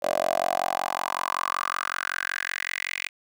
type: tone with high-pass filter sweep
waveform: 10% pulse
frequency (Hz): 45.31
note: F#1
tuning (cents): -36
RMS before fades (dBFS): -28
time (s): 0.02-3.09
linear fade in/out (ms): 20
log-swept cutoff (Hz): 570 to 2300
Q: 5.4
effects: none